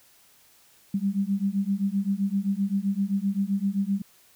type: beating tone pair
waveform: sine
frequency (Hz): 193.9 / 201.6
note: G3 / G3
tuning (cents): -19 / +49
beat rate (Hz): 7.7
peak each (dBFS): -26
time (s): 0.94-4.02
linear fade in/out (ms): 5
effects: white hiss -58 dBFS RMS until 4.35 s